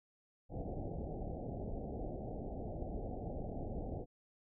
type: low-pass noise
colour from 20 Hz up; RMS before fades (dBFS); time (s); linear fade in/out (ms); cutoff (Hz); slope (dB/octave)
pink; -42; 0.49-4.06; 50; 780; 96
effects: none

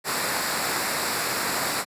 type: noise with comb filter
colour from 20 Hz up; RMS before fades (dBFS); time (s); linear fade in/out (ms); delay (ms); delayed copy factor
pink; -26; 0.04-1.85; 50; 0.32; -0.6
effects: high-pass 150 Hz 12 dB/octave + resampled to 32000 Hz

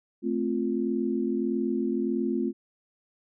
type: chord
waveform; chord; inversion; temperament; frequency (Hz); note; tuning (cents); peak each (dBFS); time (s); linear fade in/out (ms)
sine; F major; first; equal; 220 / 261.6 / 349.2; A3 / C4 / F4; 0 / 0 / 0; -29; 0.22-2.53; 50
effects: none

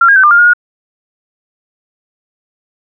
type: tone with pitch steps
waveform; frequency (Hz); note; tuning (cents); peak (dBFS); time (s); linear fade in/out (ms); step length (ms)
sine; 1376 / 1624 / 1530 / 1197 / 1403 / 1430 / 1441; F6 / G#6 / G6 / D6 / F6 / F6 / F#6; -26 / -39 / -42 / +33 / +8 / +41 / -46; -3; 0.01-0.535; 5; 75
effects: none

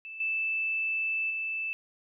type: tone with level steps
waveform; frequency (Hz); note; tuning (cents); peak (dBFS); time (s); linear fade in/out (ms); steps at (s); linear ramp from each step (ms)
sine; 2637; E7; 0; -39 / -27 / -30; 0.05-1.73; 0; 0.2 / 1.3; 5
effects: none

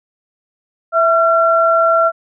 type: tone pair together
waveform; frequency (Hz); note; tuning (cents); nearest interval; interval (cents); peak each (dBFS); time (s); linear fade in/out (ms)
sine; 659.3 / 1363.5; E5 / F6; 0 / -42; octave + minor second; 1258; -12; 0.92-2.12; 50
effects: none

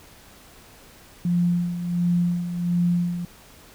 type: tone with tremolo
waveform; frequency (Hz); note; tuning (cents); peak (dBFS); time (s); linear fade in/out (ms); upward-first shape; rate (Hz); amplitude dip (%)
sine; 174.61; F3; 0; -17; 1.25-3.25; 2; sine; 1.4; 65
effects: pink hiss -49 dBFS RMS until 3.74 s

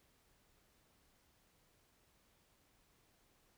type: silence
effects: pink hiss -73 dBFS RMS until 3.57 s

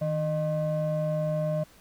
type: ring-modulated tone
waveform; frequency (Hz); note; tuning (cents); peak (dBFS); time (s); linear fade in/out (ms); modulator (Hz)
triangle; 227.4; A#3; -43; -20; 0.01-1.64; 10; 385
effects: pink hiss -56 dBFS RMS until 1.8 s

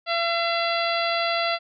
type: harmonic tone with a mistuned harmonic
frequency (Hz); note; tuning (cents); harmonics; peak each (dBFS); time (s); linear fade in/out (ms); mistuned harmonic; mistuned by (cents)
678; E5; +49; 1 / 2 / 3 / 4 / 5 / 6 / 7; -25 / -28 / -30 / -31 / -32 / -33 / -33; 0.06-1.59; 50; 7; -23
effects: none

